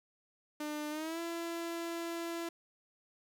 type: tone with pitch glide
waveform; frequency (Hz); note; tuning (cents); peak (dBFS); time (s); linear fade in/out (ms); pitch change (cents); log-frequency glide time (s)
sawtooth; 299.9 to 336.6; D4 to E4; +36 to +36; -33; 0.6-2.49; 5; +200; 0.9-1.2
effects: 10-bit